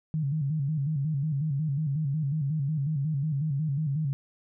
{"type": "tone with vibrato", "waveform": "sine", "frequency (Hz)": 147.1, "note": "D3", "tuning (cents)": 3, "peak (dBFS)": -25, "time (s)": [0.14, 4.13], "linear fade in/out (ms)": 0, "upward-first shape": "square", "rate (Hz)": 5.5, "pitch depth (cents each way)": 110, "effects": []}